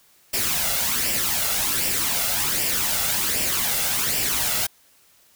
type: noise with flanger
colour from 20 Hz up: white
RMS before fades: -23 dBFS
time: 0.33-4.67 s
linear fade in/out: 10 ms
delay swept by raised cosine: 0.38 to 1.48 ms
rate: 1.3 Hz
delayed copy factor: +0.55
effects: white hiss -57 dBFS RMS until 5.35 s